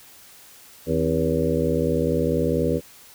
harmonic tone with a mistuned harmonic, 80.1 Hz, E2, 49 cents flat, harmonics 1 / 2 / 3 / 4 / 5 / 6 / 7, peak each -29 / -26 / -26 / -30 / -27 / -24 / -29 dBFS, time 0.86-2.81 s, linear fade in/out 50 ms, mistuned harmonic 3, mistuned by +110 cents, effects white hiss -48 dBFS RMS until 3.14 s

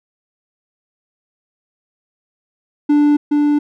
triangle tone with echo, 293.7 Hz, D4, in tune, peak -7 dBFS, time 2.89-3.17 s, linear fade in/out 10 ms, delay 420 ms, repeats 1, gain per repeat -2 dB, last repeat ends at 3.59 s, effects none

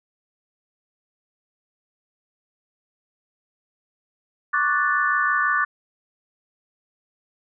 sine chord, D major seventh, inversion third, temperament equal, 1108.7 / 1174.7 / 1480 / 1760 Hz, C#6 / D6 / F#6 / A6, 0 / 0 / 0 / 0 cents, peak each -27 / -23 / -23 / -23 dBFS, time 4.53-5.65 s, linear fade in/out 10 ms, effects none

